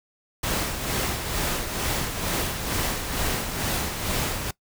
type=noise with tremolo; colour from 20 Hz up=pink; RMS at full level=-25 dBFS; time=0.43-4.51 s; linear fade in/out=5 ms; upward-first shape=sine; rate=2.2 Hz; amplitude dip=50%; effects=noise-tail reverb RT60 0.1 s tail -21 dB re dry